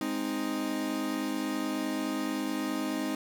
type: chord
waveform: 40% pulse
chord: Ab major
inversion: none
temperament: equal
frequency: 207.7 / 261.6 / 311.1 Hz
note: Ab3 / C4 / Eb4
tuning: 0 / 0 / 0 cents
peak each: -37 / -33 / -32 dBFS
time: 0.01-3.15 s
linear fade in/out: 2 ms
effects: none